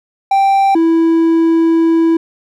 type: tone pair in turn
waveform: triangle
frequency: 784 / 329 Hz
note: G5 / E4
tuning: 0 / -3 cents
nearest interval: octave + minor third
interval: 1503 cents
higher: first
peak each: -6 dBFS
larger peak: neither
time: 0.31-0.75 / 0.75-2.17 s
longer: second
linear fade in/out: 5 ms
effects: none